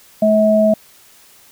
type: tone pair together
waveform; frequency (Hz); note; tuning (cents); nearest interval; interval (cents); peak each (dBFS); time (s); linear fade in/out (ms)
sine; 214.9 / 644; A3 / E5; -41 / -41; octave + perfect fifth; 1900; -14 / -11; 0.22-0.74; 5
effects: white hiss -47 dBFS RMS until 1.51 s